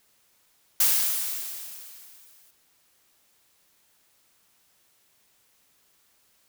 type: noise with exponential decay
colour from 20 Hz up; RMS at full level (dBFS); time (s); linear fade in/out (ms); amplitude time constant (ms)
blue; -19; 0.8-2.51; 5; 370
effects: white hiss -65 dBFS RMS until 6.48 s